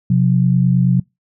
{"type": "tone pair together", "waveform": "sine", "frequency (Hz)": [130, 179.31], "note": ["C3", "F3"], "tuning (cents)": [-11, 46], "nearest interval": "tritone", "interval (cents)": 557, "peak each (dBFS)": -13, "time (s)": [0.1, 1], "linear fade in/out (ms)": 5, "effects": ["noise-tail reverb RT60 0.2 s tail -25 dB re dry"]}